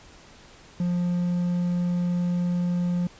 triangle tone with quantisation, 176.2 Hz, F3, 16 cents sharp, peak -20 dBFS, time 0.8-3.07 s, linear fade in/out 2 ms, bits 8, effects pink hiss -50 dBFS RMS until 3.19 s + resampled to 16000 Hz

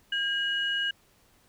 sine tone pair together, 1616 / 2904 Hz, G#6 / F#7, -48 / -33 cents, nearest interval minor seventh, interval 1015 cents, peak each -28 dBFS, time 0.12-0.91 s, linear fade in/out 5 ms, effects tanh soft clip ceiling -18 dBFS + pink hiss -63 dBFS RMS until 1.48 s

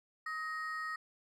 triangle ring-modulated tone, 1568 Hz, G6, in tune, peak -32 dBFS, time 0.26-0.96 s, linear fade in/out 5 ms, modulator 302 Hz, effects none

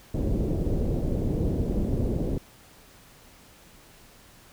pink low-pass noise, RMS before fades -26 dBFS, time 0.14-2.38 s, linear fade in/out 5 ms, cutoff 480 Hz, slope 24 dB/octave, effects pink hiss -53 dBFS RMS until 4.52 s

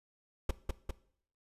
brown noise with echo, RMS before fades -29 dBFS, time 0.49-0.51 s, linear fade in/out 5 ms, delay 200 ms, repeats 2, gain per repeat -3 dB, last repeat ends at 0.91 s, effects noise-tail reverb RT60 0.6 s tail -18 dB re dry + resampled to 32000 Hz

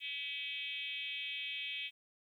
sine tone with frequency modulation, 2872 Hz, F7, 48 cents sharp, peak -38 dBFS, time 0-1.91 s, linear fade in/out 50 ms, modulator 298 Hz, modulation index 2.1, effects 12-bit

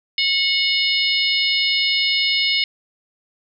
harmonic tone with a mistuned harmonic, 730 Hz, F#5, 24 cents flat, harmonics 3 / 4 / 5 / 6 / 7, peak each -21 / -22 / -23 / -24 / -24 dBFS, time 0.18-2.64 s, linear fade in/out 2 ms, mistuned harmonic 6, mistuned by -44 cents, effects none

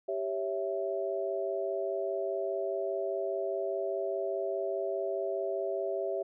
sine chord, C# diminished, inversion second, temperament equal, 392 / 554.4 / 659.3 Hz, G4 / C#5 / E5, 0 / 0 / 0 cents, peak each -34 / -36 / -34 dBFS, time 0.08-6.23 s, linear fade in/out 10 ms, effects none

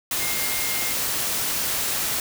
sine tone in noise, 2121 Hz, C7, 23 cents sharp, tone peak -32 dBFS, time 0.2-0.93 s, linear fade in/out 2 ms, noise white, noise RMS -25 dBFS, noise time 0.11-2.2 s, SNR -10 dB, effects none

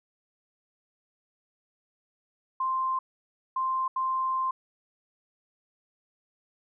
sine tone bursts at uneven times, 1046.5 Hz, C6, in tune, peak -25 dBFS, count 3, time 2.6-2.99 / 3.56-3.88 / 3.96-4.51 s, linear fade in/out 5 ms, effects none

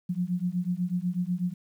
sine beating tone pair, 174.61 / 182.71 Hz, F3 / F#3, 0 / -22 cents, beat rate 8.1 Hz, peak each -29 dBFS, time 0.09-1.54 s, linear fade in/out 10 ms, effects 10-bit

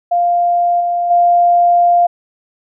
sine tone with level steps, 698.5 Hz, F5, in tune, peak -10 / -13 / -7 dBFS, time 0.11-2.07 s, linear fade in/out 10 ms, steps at 0.8 / 1.1 s, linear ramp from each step 10 ms, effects none

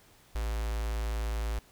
square tone with notch filter, 55 Hz, A1, in tune, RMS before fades -32 dBFS, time 0.35-1.59 s, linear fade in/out 5 ms, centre 200 Hz, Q 0.67, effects pink hiss -60 dBFS RMS until 1.71 s

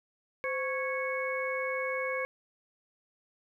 harmonic tone with a mistuned harmonic, 552 Hz, C#5, 7 cents flat, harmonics 1 / 2 / 3 / 4, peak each -33 / -38 / -39 / -35 dBFS, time 0.44-2.25 s, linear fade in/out 0 ms, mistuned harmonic 1, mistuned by -110 cents, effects 11-bit

